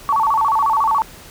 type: tone with vibrato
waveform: sine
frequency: 1000 Hz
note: B5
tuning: 21 cents sharp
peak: -13 dBFS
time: 0.09-1.02 s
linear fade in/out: 0 ms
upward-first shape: square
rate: 14 Hz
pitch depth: 210 cents each way
effects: pink hiss -40 dBFS RMS until 1.3 s